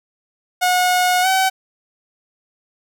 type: tone with pitch glide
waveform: sawtooth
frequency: 726 to 760.8 Hz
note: F#5 to F#5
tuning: -33 to +48 cents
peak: -10 dBFS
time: 0.61-1.5 s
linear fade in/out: 20 ms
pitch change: +81 cents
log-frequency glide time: 1.22-1.27 s
effects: none